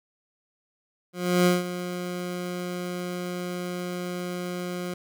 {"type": "tone with ADSR envelope", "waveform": "20% pulse", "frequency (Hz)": 178.5, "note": "F3", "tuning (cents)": 38, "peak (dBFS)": -12, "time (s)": [1.13, 4.94], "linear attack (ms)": 330, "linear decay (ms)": 170, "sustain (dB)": -13, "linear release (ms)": 4, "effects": []}